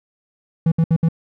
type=tone bursts; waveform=triangle; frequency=163.8 Hz; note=E3; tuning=11 cents flat; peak=-10 dBFS; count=4; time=0.66-1.087 s; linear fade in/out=5 ms; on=58 ms; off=65 ms; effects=none